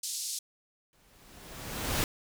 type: band-pass noise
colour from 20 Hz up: pink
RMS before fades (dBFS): -36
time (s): 0.03-0.39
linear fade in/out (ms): 5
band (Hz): 4500 to 11000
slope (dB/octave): 24
type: noise with exponential growth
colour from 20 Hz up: pink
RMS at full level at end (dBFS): -27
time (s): 0.93-2.04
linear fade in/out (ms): 1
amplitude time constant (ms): 240
effects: none